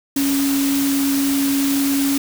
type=tone in noise; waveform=sine; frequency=277.2 Hz; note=C#4; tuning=in tune; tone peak=-16 dBFS; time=0.16-2.18 s; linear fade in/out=5 ms; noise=white; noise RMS=-25 dBFS; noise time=0.16-2.18 s; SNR=+6 dB; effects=none